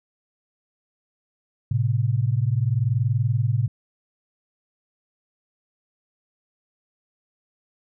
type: tone pair together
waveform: sine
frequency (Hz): 110 / 130.67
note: A2 / C3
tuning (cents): 0 / -2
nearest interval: minor third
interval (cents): 298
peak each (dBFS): -21 / -22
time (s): 1.71-3.68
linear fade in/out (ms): 5
effects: none